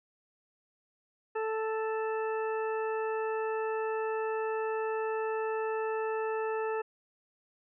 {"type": "harmonic tone", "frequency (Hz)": 440, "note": "A4", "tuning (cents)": 0, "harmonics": [1, 2, 3, 4, 6], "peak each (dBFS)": [-31, -37, -41, -43, -47], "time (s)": [1.35, 6.82], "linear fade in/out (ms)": 10, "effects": []}